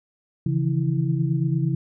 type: tone cluster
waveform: sine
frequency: 137.6 / 156.4 / 165.6 / 327.1 Hz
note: C#3 / D#3 / E3 / E4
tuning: -12 / +9 / +8 / -13 cents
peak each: -22 / -30 / -24 / -31 dBFS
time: 0.46-1.75 s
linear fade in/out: 5 ms
effects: none